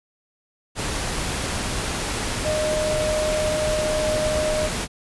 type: tone in noise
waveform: sine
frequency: 615 Hz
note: D#5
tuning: 20 cents flat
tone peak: -21 dBFS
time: 2.43-4.7 s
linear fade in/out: 50 ms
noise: pink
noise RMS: -26 dBFS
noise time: 0.75-4.88 s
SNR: +2 dB
effects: resampled to 24000 Hz